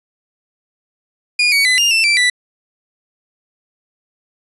30% pulse tone with pitch steps, 2436 / 2252 / 2011 / 2815 / 2671 / 2339 / 1973 Hz, D#7 / C#7 / B6 / F7 / E7 / D7 / B6, -37 / +27 / +31 / +13 / +22 / -8 / -2 cents, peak -8 dBFS, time 1.39-2.3 s, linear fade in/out 5 ms, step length 130 ms, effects resampled to 24000 Hz + 8-bit

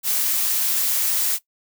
blue noise, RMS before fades -21 dBFS, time 0.03-1.39 s, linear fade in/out 50 ms, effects noise-tail reverb RT60 0.1 s tail -17 dB re dry

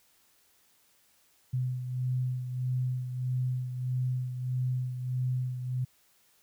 sine beating tone pair, 126.6 / 128.2 Hz, B2 / C3, +43 / -35 cents, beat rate 1.6 Hz, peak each -29 / -37 dBFS, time 1.53-5.85 s, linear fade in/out 10 ms, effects white hiss -66 dBFS RMS until 6.42 s

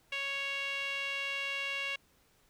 sawtooth tone with band-pass filter, 554.4 Hz, C#5, in tune, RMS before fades -36 dBFS, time 0.12-1.96 s, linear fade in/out 5 ms, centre 2600 Hz, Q 4.4, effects pink hiss -68 dBFS RMS until 2.49 s

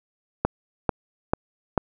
click train, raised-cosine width 1 ms, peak -5 dBFS, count 4, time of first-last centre 0.45-1.777 s, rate 2.26 Hz, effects none

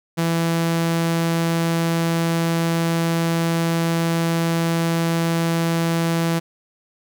sawtooth tone, 166.4 Hz, E3, 17 cents sharp, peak -14 dBFS, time 0.17-6.4 s, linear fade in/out 20 ms, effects none

